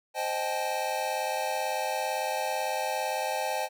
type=chord; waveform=square; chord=A half-diminished seventh; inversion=first; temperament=equal with one note detuned; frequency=523.3 / 622.3 / 784 / 861.9 Hz; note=C5 / Eb5 / G5 / A5; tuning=0 / 0 / 0 / -36 cents; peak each=-36 / -35 / -34 / -34 dBFS; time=0.14-3.69 s; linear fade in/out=50 ms; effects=none